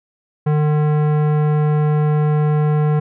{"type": "tone with tanh clipping", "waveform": "sine", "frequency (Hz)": 150.7, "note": "D3", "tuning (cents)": 45, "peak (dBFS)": -15, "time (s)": [0.46, 3], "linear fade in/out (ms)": 10, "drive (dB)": 17, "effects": []}